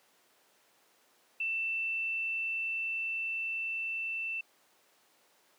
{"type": "tone with level ramp", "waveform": "sine", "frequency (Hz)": 2670, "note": "E7", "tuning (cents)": 22, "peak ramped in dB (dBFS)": [-30, -33], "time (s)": [1.4, 4.41], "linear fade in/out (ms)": 5, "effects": ["pink hiss -66 dBFS RMS until 5.58 s", "high-pass 400 Hz 12 dB/octave"]}